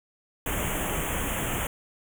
pink band-stop noise, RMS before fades -29 dBFS, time 0.46-1.67 s, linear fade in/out 2 ms, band 3300 to 6500 Hz, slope 96 dB/octave, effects none

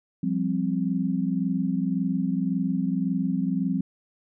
sine chord, F suspended second, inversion none, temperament just, 174.61 / 196.44 / 261.9 Hz, F3 / G3 / C4, 0 / +4 / +2 cents, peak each -27 dBFS, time 0.23-3.81 s, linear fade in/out 5 ms, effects none

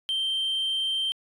sine tone, 3136 Hz, G7, in tune, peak -22 dBFS, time 0.09-1.12 s, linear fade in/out 0 ms, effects tanh soft clip ceiling -23 dBFS

